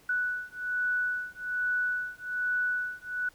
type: beating tone pair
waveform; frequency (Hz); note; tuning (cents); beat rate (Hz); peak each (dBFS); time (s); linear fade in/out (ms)
sine; 1480 / 1481.2; F#6 / F#6; 0 / +1; 1.2; -31; 0.09-3.29; 5
effects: pink hiss -60 dBFS RMS until 3.34 s